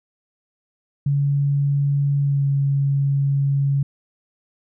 sine tone with pitch glide, 141.5 to 139.39 Hz, C#3 to C#3, +36 to +10 cents, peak -16 dBFS, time 1.06-3.83 s, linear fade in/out 5 ms, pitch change -26 cents, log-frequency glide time 2.21-2.46 s, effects none

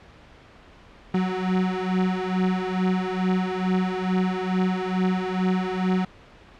35% pulse beating tone pair, 184.3 / 186.6 Hz, F#3 / F#3, -7 / +15 cents, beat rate 2.3 Hz, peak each -23 dBFS, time 1.14-6.05 s, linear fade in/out 5 ms, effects pink hiss -49 dBFS RMS until 6.59 s + low-pass 3000 Hz 12 dB/octave

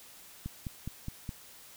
click train, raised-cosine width 5 ms, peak -24 dBFS, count 5, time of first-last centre 0.46-1.292 s, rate 4.81 Hz, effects white hiss -53 dBFS RMS until 1.76 s

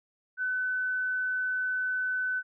sine tone, 1508 Hz, F#6, 32 cents sharp, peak -27 dBFS, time 0.37-2.43 s, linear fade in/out 50 ms, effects none

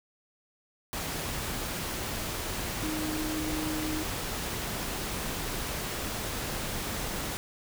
sine tone in noise, 309.9 Hz, D#4, 7 cents flat, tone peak -32 dBFS, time 2.83-4.03 s, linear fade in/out 0 ms, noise pink, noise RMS -34 dBFS, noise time 0.93-7.37 s, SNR -1 dB, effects none

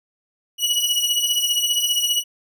sawtooth beating tone pair, 2917 / 2932 Hz, F#7 / F#7, -25 / -16 cents, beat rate 15 Hz, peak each -18 / -18 dBFS, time 0.58-2.24 s, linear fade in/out 50 ms, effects none

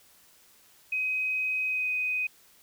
sine tone with pitch glide, 2522 to 2503 Hz, D#7 to D#7, +23 to +10 cents, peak -26 dBFS, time 0.92-2.27 s, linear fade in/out 5 ms, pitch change -13 cents, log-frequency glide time 1.67-1.89 s, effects white hiss -59 dBFS RMS until 2.62 s

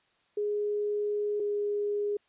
sine tone pair in turn, 415.3 / 412 Hz, G#4 / G#4, 0 / -14 cents, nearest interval unison, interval 14 cents, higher first, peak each -27 / -27 dBFS, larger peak neither, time 0.37-1.4 / 1.4-2.17 s, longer first, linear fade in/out 5 ms, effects white hiss -69 dBFS RMS until 2.28 s + resampled to 8000 Hz

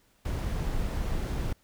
brown noise, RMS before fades -30 dBFS, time 0.25-1.53 s, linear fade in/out 5 ms, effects pink hiss -66 dBFS RMS until 1.63 s

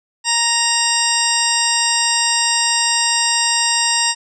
harmonic tone with a mistuned harmonic, 932.3 Hz, A#5, in tune, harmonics 1 / 2 / 3 / 4 / 5 / 6 / 8 / 9, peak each -22 / -23 / -23 / -25 / -23 / -20 / -22 / -23 dBFS, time 0.24-4.15 s, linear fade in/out 50 ms, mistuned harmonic 5, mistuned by +63 cents, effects none

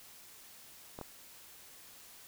clicks, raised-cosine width 1 ms, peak -29 / -27 dBFS, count 2, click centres 0.989 / 1.013 s, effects white hiss -55 dBFS RMS until 2.27 s

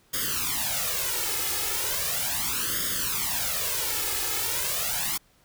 white noise with flanger, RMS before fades -28 dBFS, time 0.13-5.18 s, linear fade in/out 10 ms, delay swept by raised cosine 0.59 to 2.39 ms, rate 0.37 Hz, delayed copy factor +0.95, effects pink hiss -62 dBFS RMS until 5.44 s

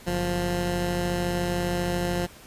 15% pulse tone pair together, 47.27 / 175.8 Hz, F#1 / F3, +38 / +12 cents, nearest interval octave + major seventh, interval 2274 cents, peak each -25 / -19 dBFS, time 0.06-2.27 s, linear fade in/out 20 ms, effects pink hiss -48 dBFS RMS until 2.46 s + resampled to 32000 Hz

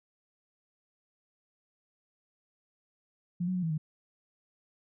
sine tone with pitch steps, 175.3 / 184.4 / 181.2 / 162.8 / 154.7 Hz, F3 / F#3 / F#3 / E3 / D#3, +7 / -6 / -36 / -21 / -10 cents, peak -28 dBFS, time 3.4-3.78 s, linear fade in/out 10 ms, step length 76 ms, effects none

